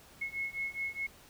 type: beating tone pair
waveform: sine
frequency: 2177 / 2181.8 Hz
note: C#7 / C#7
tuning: -32 / -28 cents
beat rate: 4.8 Hz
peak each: -38 / -37 dBFS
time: 0.21-1.07 s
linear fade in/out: 10 ms
effects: pink hiss -57 dBFS RMS until 1.29 s